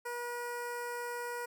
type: tone with notch filter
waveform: 15% pulse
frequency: 481.6 Hz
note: B4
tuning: 44 cents flat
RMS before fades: -39 dBFS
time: 0.05-1.46 s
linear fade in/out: 10 ms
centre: 3800 Hz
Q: 0.97
effects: none